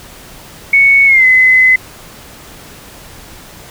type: tone with pitch glide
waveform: sine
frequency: 2217 to 2033 Hz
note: C#7 to B6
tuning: 0 to +50 cents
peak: -4 dBFS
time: 0.73-1.76 s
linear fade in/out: 5 ms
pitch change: -150 cents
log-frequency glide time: 1.06-1.25 s
effects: pink hiss -35 dBFS RMS until 3.7 s